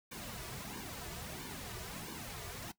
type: noise with flanger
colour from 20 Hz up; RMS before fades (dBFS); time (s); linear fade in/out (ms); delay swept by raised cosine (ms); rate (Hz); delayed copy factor
pink; -45; 0.11-2.72; 10; 1.5 to 3.8; 1.5; -0.75
effects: noise-tail reverb RT60 0.1 s tail -18 dB re dry